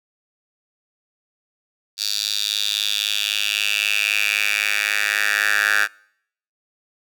10% pulse tone with high-pass filter sweep, 103.83 Hz, G#2, in tune, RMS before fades -21 dBFS, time 1.97-5.88 s, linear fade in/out 50 ms, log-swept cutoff 4400 to 1600 Hz, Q 4.3, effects noise-tail reverb RT60 0.7 s tail -26 dB re dry

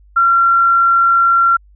sine tone, 1369 Hz, F6, 35 cents flat, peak -8 dBFS, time 0.16-1.57 s, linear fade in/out 10 ms, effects added 50 Hz sine -43 dBFS peak until 1.75 s

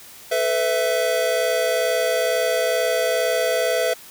square chord, A suspended second, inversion none, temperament equal with one note detuned, 440 / 502.2 / 659.3 Hz, A4 / B4 / E5, 0 / +29 / 0 cents, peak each -28 / -23 / -22 dBFS, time 0.31-3.94 s, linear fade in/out 10 ms, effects white hiss -43 dBFS RMS until 4.1 s

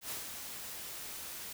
white noise with ADSR envelope, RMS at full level -39 dBFS, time 0.01-1.53 s, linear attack 91 ms, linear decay 140 ms, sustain -5 dB, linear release 6 ms, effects none

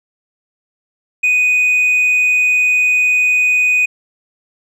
triangle tone with hard clipping, 2489 Hz, D#7, in tune, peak -9 dBFS, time 1.23-3.86 s, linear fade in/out 10 ms, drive 1 dB, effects none

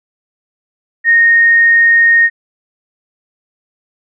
sine tone, 1853 Hz, A#6, 11 cents flat, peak -5 dBFS, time 1.04-2.3 s, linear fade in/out 50 ms, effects none

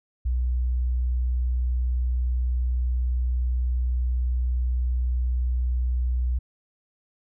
sine tone, 61.74 Hz, B1, in tune, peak -21 dBFS, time 0.25-6.39 s, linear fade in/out 10 ms, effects none

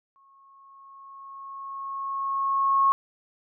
sine tone with exponential growth, 1093 Hz, C#6, 25 cents flat, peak -16 dBFS, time 0.16-2.92 s, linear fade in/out 0 ms, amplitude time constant 600 ms, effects none

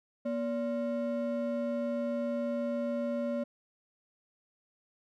triangle ring-modulated tone, 406.7 Hz, G#4, 36 cents flat, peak -25 dBFS, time 0.25-3.44 s, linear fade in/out 10 ms, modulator 167 Hz, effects none

